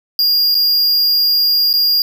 square tone with dropouts, 4825 Hz, D8, 46 cents sharp, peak -11 dBFS, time 0.19-2.02 s, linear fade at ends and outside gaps 1 ms, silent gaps 0.545-0.551 / 1.73-1.738 s, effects none

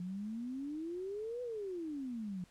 sine exponential two-way sweep, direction up then down, 174.61 to 501 to 174.61 Hz, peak -38 dBFS, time 0-2.44 s, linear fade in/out 2 ms, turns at 1.42 s, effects pink hiss -66 dBFS RMS until 2.5 s + low-pass 10000 Hz 12 dB/octave

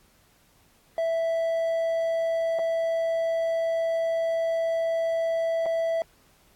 triangle tone with dropouts, 659.3 Hz, E5, in tune, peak -21 dBFS, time 0.98-6.02 s, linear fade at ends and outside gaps 1 ms, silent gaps 2.588-2.592 / 5.659-5.663 s, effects pink hiss -61 dBFS RMS until 6.55 s + AAC 64 kbps

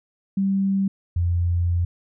sine tone pair in turn, 194.9 / 86.82 Hz, G3 / F2, -10 / -10 cents, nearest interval octave + major second, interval 1400 cents, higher first, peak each -18 dBFS, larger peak neither, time 0.37-0.88 / 1.16-1.85 s, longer second, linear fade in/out 5 ms, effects none

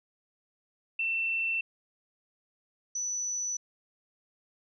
sine tone pair in turn, 2686 / 5957 Hz, E7 / F#8, +32 / +11 cents, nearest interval octave + major second, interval 1379 cents, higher second, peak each -27 / -30 dBFS, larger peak first, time 0.99-1.61 / 2.95-3.57 s, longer neither, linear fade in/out 5 ms, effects none

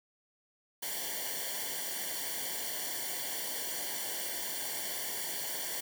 white noise with comb filter, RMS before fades -37 dBFS, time 0.82-5.81 s, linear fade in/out 10 ms, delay 0.78 ms, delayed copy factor -0.9, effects none

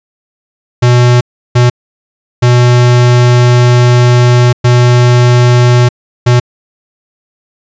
square tone bursts at uneven times, 122.5 Hz, B2, 14 cents flat, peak -4 dBFS, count 5, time 0.82-1.21 / 1.55-1.7 / 2.42-4.53 / 4.64-5.89 / 6.26-6.4 s, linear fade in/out 10 ms, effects resampled to 16000 Hz

